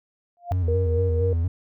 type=tone with exponential growth; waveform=sine; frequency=698.5 Hz; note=F5; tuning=in tune; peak=-22 dBFS; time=0.37-0.52 s; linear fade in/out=0 ms; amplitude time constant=31 ms
type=tone with vibrato; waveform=triangle; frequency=87.3 Hz; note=F2; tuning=in tune; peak=-18 dBFS; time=0.51-1.48 s; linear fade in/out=5 ms; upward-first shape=square; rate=4.3 Hz; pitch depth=77 cents each way
type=tone with tremolo; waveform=sine; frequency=470.5 Hz; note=A#4; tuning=16 cents sharp; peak=-22 dBFS; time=0.68-1.33 s; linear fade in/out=2 ms; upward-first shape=sine; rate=3.9 Hz; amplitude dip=45%
effects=none